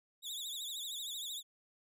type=tone with vibrato; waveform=sawtooth; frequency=3612 Hz; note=A7; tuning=45 cents sharp; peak=-37 dBFS; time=0.22-1.43 s; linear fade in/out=50 ms; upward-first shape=triangle; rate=13 Hz; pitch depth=150 cents each way; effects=none